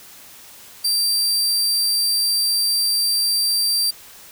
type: tone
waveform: sawtooth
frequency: 4699 Hz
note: D8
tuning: in tune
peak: -14 dBFS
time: 0.84-3.91 s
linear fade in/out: 10 ms
effects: white hiss -43 dBFS RMS until 4.31 s